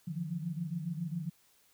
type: tone cluster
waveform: sine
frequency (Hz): 150 / 169.9 / 177.2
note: D3 / F3 / F3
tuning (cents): +37 / -47 / +25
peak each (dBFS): -39 / -38 / -39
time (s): 0.07-1.3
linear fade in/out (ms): 10
effects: white hiss -67 dBFS RMS until 1.73 s